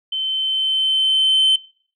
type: tone with level ramp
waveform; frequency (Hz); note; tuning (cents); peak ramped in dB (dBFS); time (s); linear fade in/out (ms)
sine; 3079; G7; -32; -20 to -9; 0.12-1.56; 5
effects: noise-tail reverb RT60 0.5 s tail -23 dB re dry + tanh soft clip ceiling -10 dBFS